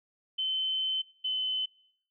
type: tone pair in turn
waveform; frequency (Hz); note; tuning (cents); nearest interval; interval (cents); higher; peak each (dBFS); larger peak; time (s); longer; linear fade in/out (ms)
sine; 3066 / 3040; G7 / F#7; -39 / +46; unison; 15; first; -28; neither; 0.38-1.02 / 1.24-1.66; first; 10
effects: noise-tail reverb RT60 0.7 s tail -23 dB re dry